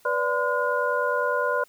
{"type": "tone cluster", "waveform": "sine", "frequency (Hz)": [493.2, 583, 1022, 1436], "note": ["B4", "D5", "C6", "F6"], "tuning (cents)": [-2, -13, -41, 48], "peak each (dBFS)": -27, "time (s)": [0.05, 1.64], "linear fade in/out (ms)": 5, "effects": ["white hiss -58 dBFS RMS until 1.68 s"]}